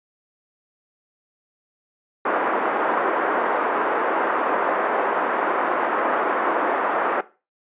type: band-pass noise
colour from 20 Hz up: white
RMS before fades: -22 dBFS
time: 2.25-7.21 s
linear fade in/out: 5 ms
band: 300 to 1400 Hz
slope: 24 dB/octave
effects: noise-tail reverb RT60 0.3 s tail -17 dB re dry + resampled to 8000 Hz